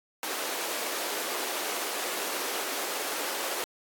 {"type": "high-pass noise", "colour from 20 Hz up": "pink", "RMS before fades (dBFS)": -33, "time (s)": [0.23, 3.64], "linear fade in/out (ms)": 0, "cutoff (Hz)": 350, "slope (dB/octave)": 24, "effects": ["AAC 64 kbps"]}